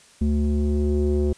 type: tone with low-pass filter sweep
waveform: square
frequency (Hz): 73.42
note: D2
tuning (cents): 0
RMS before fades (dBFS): -21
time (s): 0.21-1.33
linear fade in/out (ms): 5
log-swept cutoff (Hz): 260 to 410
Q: 4
effects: white hiss -52 dBFS RMS until 1.37 s + resampled to 22050 Hz